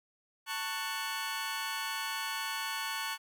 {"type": "chord", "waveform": "20% pulse", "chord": "F# minor", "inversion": "first", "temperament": "just", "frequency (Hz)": [888, 1110, 1480], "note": ["A5", "C#6", "F#6"], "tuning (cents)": [16, 2, 0], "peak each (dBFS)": -34, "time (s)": [0.46, 3.18], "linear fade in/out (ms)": 50, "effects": []}